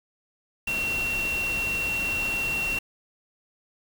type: tone in noise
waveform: sine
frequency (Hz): 2732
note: F7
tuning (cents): -39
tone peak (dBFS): -25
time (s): 0.67-2.79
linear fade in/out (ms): 5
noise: pink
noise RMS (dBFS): -35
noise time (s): 0.67-2.79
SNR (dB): +7
effects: none